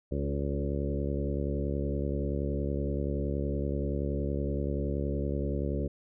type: harmonic tone with a mistuned harmonic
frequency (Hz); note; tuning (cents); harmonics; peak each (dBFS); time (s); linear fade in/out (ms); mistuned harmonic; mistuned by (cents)
70.6; C#2; +32; 1 / 2 / 3 / 4 / 5 / 6 / 7 / 8; -32 / -35 / -37 / -38 / -39 / -40 / -40 / -41; 0.11-5.88; 10; 5; +15
effects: none